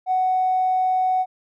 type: tone with tanh clipping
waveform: triangle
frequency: 744 Hz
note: F#5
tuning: 9 cents sharp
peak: -17 dBFS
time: 0.06-1.26 s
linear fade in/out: 50 ms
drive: 4 dB
effects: none